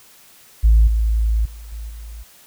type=tone with level steps; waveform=sine; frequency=55 Hz; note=A1; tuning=in tune; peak=-7 / -14 / -33 / -27 / -31 dBFS; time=0.63-2.24 s; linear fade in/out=20 ms; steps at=0.87 / 1.45 / 1.72 / 1.89 s; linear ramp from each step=5 ms; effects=tanh soft clip ceiling -5 dBFS + white hiss -48 dBFS RMS until 2.46 s